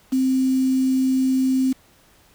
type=tone with quantisation; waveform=sine; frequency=261.6 Hz; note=C4; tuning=in tune; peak=-16 dBFS; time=0.12-1.73 s; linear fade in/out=10 ms; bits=6; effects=pink hiss -55 dBFS RMS until 2.34 s